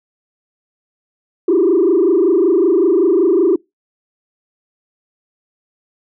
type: tone with frequency modulation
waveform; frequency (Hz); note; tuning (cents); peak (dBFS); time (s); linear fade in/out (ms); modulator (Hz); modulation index
sine; 361.6; F#4; -40; -8; 1.48-3.56; 5; 25.3; 1.7
effects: noise-tail reverb RT60 0.2 s tail -26 dB re dry + tanh soft clip ceiling -6 dBFS